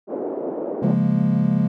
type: band-pass noise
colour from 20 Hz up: white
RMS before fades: -27 dBFS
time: 0.07-0.96 s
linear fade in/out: 50 ms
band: 260 to 560 Hz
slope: 24 dB/octave
type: chord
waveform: triangle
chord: Bb minor seventh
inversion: first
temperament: equal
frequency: 138.59 / 174.61 / 207.7 / 233.1 Hz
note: Db3 / F3 / Ab3 / Bb3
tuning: 0 / 0 / 0 / 0 cents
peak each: -21 / -19 / -18 / -22 dBFS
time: 0.82-1.68 s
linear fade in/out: 10 ms
effects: none